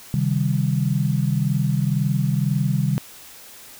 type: chord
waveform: sine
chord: C minor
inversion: none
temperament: equal with one note detuned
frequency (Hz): 133.72 / 155.56 / 196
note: C3 / Eb3 / G3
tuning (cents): +38 / 0 / 0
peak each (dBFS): -21 / -22 / -24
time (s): 0.14-2.98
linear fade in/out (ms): 0
effects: white hiss -43 dBFS RMS until 3.79 s